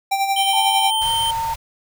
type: tone with tremolo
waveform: square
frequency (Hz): 784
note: G5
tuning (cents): 0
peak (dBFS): -16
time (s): 0.11-0.91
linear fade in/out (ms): 10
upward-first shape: sine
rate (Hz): 11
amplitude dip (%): 55
type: tone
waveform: square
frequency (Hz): 3115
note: G7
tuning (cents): -12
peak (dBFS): -20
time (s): 0.36-1.31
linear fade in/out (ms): 5
type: tone with pitch glide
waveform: sine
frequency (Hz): 880 to 908.4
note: A5 to A#5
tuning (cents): 0 to -45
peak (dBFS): -20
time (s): 0.53-1.54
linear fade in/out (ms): 5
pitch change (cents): +55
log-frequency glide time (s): 1.02-1.07
type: band-stop noise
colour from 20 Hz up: pink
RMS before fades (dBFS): -33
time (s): 1.01-1.56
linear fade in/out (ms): 10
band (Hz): 160 to 520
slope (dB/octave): 48
effects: none